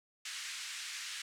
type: band-pass noise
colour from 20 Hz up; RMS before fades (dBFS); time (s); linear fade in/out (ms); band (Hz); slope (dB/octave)
pink; -43; 0.25-1.22; 5; 1700 to 8400; 24
effects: none